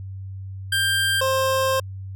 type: tone pair in turn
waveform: 25% pulse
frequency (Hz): 1585 / 528.9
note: G6 / C5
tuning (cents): +19 / +19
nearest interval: octave + perfect fifth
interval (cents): 1900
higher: first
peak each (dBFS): -15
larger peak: neither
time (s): 0.72-1.21 / 1.21-1.8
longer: second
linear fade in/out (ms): 5
effects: added 96 Hz sine -31 dBFS peak until 2.15 s